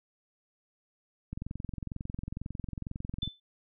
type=click train; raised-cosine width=5 ms; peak=-24 dBFS; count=44; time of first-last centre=1.33-3.276 s; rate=22.1 Hz
type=tone with exponential decay; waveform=sine; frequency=3520 Hz; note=A7; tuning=in tune; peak=-29 dBFS; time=3.22-3.4 s; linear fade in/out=5 ms; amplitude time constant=37 ms
effects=none